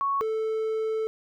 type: tone pair in turn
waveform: sine / triangle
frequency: 1108.7 / 440 Hz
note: C#6 / A4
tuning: 0 / 0 cents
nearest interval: octave + major third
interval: 1600 cents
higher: first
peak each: -23 dBFS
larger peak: neither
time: 0.01-0.21 / 0.21-1.07 s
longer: second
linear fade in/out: 0 ms
effects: none